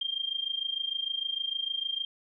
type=tone with amplitude modulation; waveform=sine; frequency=3191 Hz; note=G7; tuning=30 cents sharp; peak=-26 dBFS; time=0.01-2.05 s; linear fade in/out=5 ms; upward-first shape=sine; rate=26.6 Hz; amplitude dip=85%; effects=none